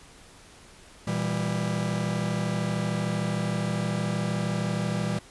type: chord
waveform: 45% pulse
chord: E diminished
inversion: second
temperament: just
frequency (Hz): 118.67 / 164.81 / 197.78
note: Bb2 / E3 / G3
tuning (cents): +31 / 0 / +16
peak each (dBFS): -31 / -30 / -30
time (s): 1.07-5.19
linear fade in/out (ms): 5
effects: pink hiss -51 dBFS RMS until 5.3 s + resampled to 24000 Hz